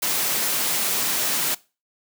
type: high-pass noise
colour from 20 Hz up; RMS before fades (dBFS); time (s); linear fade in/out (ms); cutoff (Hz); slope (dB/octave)
white; -23; 0.02-1.55; 10; 130; 24
effects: noise-tail reverb RT60 0.3 s tail -21 dB re dry